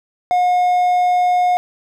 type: tone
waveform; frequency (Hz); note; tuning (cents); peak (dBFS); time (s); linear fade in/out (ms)
triangle; 720; F#5; -47; -10; 0.31-1.57; 0
effects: none